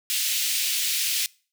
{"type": "high-pass noise", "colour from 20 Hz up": "pink", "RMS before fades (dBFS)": -25, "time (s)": [0.1, 1.26], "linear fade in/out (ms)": 0, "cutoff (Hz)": 2600, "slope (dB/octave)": 24, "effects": ["noise-tail reverb RT60 0.4 s tail -24 dB re dry"]}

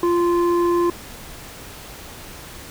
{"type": "tone with low-pass filter", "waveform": "square", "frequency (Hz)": 346.8, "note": "F4", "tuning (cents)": -12, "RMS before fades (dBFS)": -18, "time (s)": [0.03, 0.9], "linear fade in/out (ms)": 2, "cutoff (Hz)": 880, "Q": 2.3, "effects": ["pink hiss -38 dBFS RMS until 2.7 s"]}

